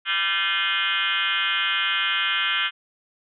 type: tone with frequency modulation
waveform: sine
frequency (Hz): 2291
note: D7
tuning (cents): -44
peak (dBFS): -20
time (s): 0.05-2.71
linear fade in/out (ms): 50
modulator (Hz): 185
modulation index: 5.4
effects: none